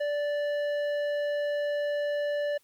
triangle tone with tanh clipping, 584 Hz, D5, 10 cents flat, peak -28 dBFS, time 0-2.58 s, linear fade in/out 10 ms, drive 15 dB, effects white hiss -66 dBFS RMS until 2.63 s + MP3 96 kbps

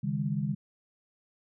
sine chord, C# suspended second, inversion none, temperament equal with one note detuned, 138.59 / 155.56 / 202.9 Hz, C#3 / D#3 / G#3, 0 / 0 / -40 cents, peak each -32 dBFS, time 0.03-0.55 s, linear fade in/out 10 ms, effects none

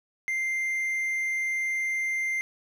triangle tone, 2093 Hz, C7, in tune, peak -24 dBFS, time 0.28-2.41 s, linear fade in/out 0 ms, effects none

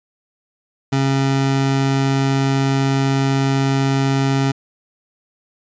25% pulse tone, 136 Hz, C#3, 33 cents flat, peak -11 dBFS, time 0.92-4.52 s, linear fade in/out 10 ms, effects resampled to 16000 Hz

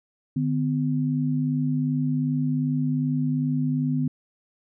sine tone pair together, 150.49 / 253.1 Hz, D3 / B3, +43 / +43 cents, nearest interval major sixth, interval 900 cents, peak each -24 dBFS, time 0.36-4.08 s, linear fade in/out 5 ms, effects none

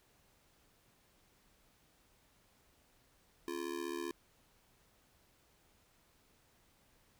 square tone with amplitude modulation, 344.4 Hz, F4, 24 cents flat, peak -35 dBFS, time 3.48-4.11 s, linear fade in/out 0 ms, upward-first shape sine, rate 75.4 Hz, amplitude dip 95%, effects pink hiss -70 dBFS RMS until 7.19 s

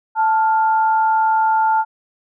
sine tone pair together, 880.4 / 1400 Hz, A5 / F6, +1 / +4 cents, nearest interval minor sixth, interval 803 cents, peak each -13 / -23 dBFS, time 0.15-1.85 s, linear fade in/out 50 ms, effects none

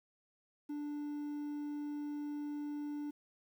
triangle tone with quantisation, 293.7 Hz, D4, in tune, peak -36 dBFS, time 0.69-3.11 s, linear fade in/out 10 ms, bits 11, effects none

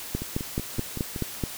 two click trains, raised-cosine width 3 ms, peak -19 / -13 dBFS, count 6 / 7, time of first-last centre 0.22-1.162 / 0.15-1.438 s, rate 5.31 / 4.66 Hz, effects white hiss -38 dBFS RMS until 1.57 s

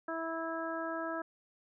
harmonic tone, 327.3 Hz, E4, 12 cents flat, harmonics 1 / 2 / 3 / 4 / 5, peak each -40 / -39 / -44 / -41 / -43 dBFS, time 0.08-1.22 s, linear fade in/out 5 ms, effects none

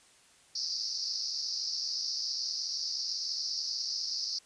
pink band-pass noise, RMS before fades -35 dBFS, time 0.55-4.39 s, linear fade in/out 5 ms, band 4500 to 5600 Hz, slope 96 dB/octave, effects white hiss -61 dBFS RMS until 4.45 s + resampled to 22050 Hz

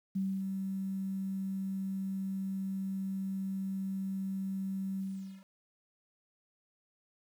sine tone with ADSR envelope, 192.5 Hz, G3, 31 cents flat, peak -29 dBFS, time 0.15-5.45 s, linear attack 12 ms, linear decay 250 ms, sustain -4 dB, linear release 450 ms, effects 10-bit

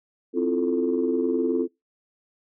sine chord, F major seventh, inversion second, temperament equal, 261.6 / 329.6 / 349.2 / 440 Hz, C4 / E4 / F4 / A4, 0 / 0 / 0 / 0 cents, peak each -25 / -28 / -25 / -25 dBFS, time 0.33-1.68 s, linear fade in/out 50 ms, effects noise-tail reverb RT60 0.2 s tail -24 dB re dry + tanh soft clip ceiling -12 dBFS

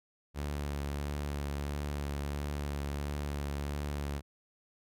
sawtooth tone with vibrato, 72 Hz, D2, 34 cents flat, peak -30 dBFS, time 0.34-4.22 s, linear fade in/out 50 ms, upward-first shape triangle, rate 1.5 Hz, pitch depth 24 cents each way, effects none

